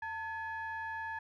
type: ring-modulated tone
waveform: triangle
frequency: 404.3 Hz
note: G#4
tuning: 46 cents flat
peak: -32 dBFS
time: 0.02-1.19 s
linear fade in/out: 5 ms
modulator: 1300 Hz
effects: none